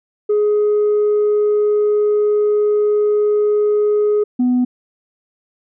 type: tone pair in turn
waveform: sine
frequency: 418.4 / 248.8 Hz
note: G#4 / B3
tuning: +13 / +13 cents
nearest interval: major sixth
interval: 900 cents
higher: first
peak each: -10 dBFS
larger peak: neither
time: 0.29-4.24 / 4.39-4.65 s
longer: first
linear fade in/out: 10 ms
effects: tanh soft clip ceiling -10 dBFS